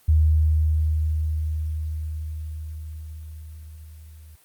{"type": "tone with level ramp", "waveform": "sine", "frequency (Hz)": 77.78, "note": "D#2", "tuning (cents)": 0, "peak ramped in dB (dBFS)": [-13, -42], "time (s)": [0.08, 4.36], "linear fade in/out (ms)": 10, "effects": ["white hiss -57 dBFS RMS until 4.44 s", "Opus 32 kbps"]}